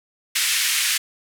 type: band-pass noise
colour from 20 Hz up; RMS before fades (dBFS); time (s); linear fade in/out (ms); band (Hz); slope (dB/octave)
pink; -21; 0.35-0.98; 10; 1800 to 13000; 24
effects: none